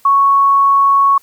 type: tone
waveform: sine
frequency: 1108.7 Hz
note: C#6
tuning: in tune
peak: -7 dBFS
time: 0.05-1.18 s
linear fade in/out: 5 ms
effects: white hiss -50 dBFS RMS until 1.22 s